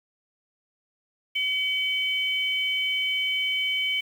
sine tone pair together, 2274 / 3050 Hz, C#7 / G7, +44 / -48 cents, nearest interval perfect fourth, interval 508 cents, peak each -26 dBFS, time 1.35-4.01 s, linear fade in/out 10 ms, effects 8-bit

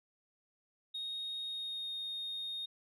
sine tone with pitch glide, 3729 to 3701 Hz, A#7 to A#7, 0 to -13 cents, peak -36 dBFS, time 0.94-2.66 s, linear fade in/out 10 ms, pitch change -13 cents, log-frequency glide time 1.44-1.91 s, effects tanh soft clip ceiling -35 dBFS

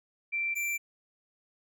sine / square tone pair in turn, 2349 / 2349 Hz, D7 / D7, 0 / 0 cents, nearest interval unison, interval 0 cents, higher neither, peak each -28 / -30 dBFS, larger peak first, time 0.32-0.55 / 0.55-0.78 s, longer neither, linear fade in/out 20 ms, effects none

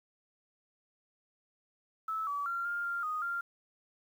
sine tone with pitch steps, 1306 / 1145 / 1379 / 1404 / 1392 / 1242 / 1390 Hz, E6 / D6 / F6 / F6 / F6 / D#6 / F6, -17 / -44 / -22 / +9 / -6 / -3 / -9 cents, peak -32 dBFS, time 2.08-3.41 s, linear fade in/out 5 ms, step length 190 ms, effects 10-bit

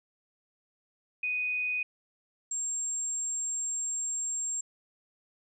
sine tone pair in turn, 2489 / 7459 Hz, D#7 / A#8, 0 / 0 cents, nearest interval octave + perfect fifth, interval 1900 cents, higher second, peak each -28 / -30 dBFS, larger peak first, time 1.23-1.83 / 2.51-4.61 s, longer second, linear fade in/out 5 ms, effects none

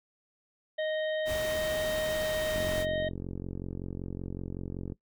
harmonic tone, 622.3 Hz, D#5, in tune, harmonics 1 / 3 / 5 / 6, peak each -29 / -39 / -43 / -45 dBFS, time 0.78-3.09 s, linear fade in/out 10 ms
pink noise, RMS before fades -38 dBFS, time 1.25-2.86 s, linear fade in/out 50 ms
click train, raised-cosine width 3 ms, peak -24 dBFS, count 108, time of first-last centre 2.56-4.922 s, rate 45.3 Hz
effects noise-tail reverb RT60 0.1 s tail -19 dB re dry

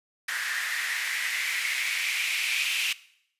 blue noise with band-pass filter sweep, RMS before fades -29 dBFS, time 0.28-2.93 s, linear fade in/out 5 ms, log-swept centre 1700 to 2600 Hz, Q 5.2, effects noise-tail reverb RT60 0.7 s tail -19 dB re dry + resampled to 32000 Hz

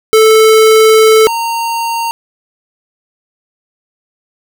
square tone pair in turn, 438.9 / 922.8 Hz, A4 / A#5, -4 / -18 cents, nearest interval octave + minor second, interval 1286 cents, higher second, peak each -4 / -14 dBFS, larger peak first, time 0.13-1.27 / 1.27-2.11 s, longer first, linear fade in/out 0 ms, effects none

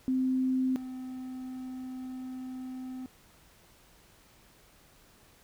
sine / triangle tone pair in turn, 259.1 / 257 Hz, C4 / C4, -17 / -31 cents, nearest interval unison, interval 14 cents, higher first, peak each -25 / -35 dBFS, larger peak first, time 0.08-0.76 / 0.76-3.06 s, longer second, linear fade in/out 0 ms, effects pink hiss -60 dBFS RMS until 5.43 s

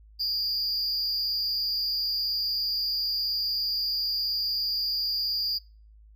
triangle tone with amplitude modulation, 4773 Hz, D8, 27 cents sharp, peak -21 dBFS, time 0.19-5.59 s, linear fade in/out 20 ms, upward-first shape sine, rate 219 Hz, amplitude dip 80%, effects noise-tail reverb RT60 0.4 s tail -24 dB re dry + added 53 Hz sine -50 dBFS peak until 6.15 s

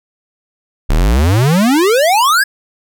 square exponential sweep, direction up, 32.7 to 1709 Hz, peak -9 dBFS, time 0.89-2.44 s, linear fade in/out 10 ms, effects none

